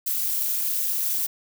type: noise with amplitude modulation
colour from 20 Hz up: violet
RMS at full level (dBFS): -21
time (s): 0.06-1.27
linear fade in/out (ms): 10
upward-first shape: sine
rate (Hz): 277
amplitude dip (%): 95
effects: none